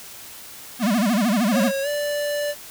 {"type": "tone with vibrato", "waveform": "square", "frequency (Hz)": 220, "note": "A3", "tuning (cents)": 0, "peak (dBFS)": -18, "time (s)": [0.79, 1.72], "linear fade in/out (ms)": 50, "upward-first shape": "sine", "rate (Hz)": 13, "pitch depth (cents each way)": 220}
{"type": "tone with pitch glide", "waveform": "square", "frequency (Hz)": [546, 585.2], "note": ["C#5", "D5"], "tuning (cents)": [-26, -6], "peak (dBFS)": -23, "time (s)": [1.51, 2.55], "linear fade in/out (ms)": 50, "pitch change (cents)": 120, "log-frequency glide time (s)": [1.82, 1.88]}
{"effects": ["white hiss -40 dBFS RMS until 2.7 s"]}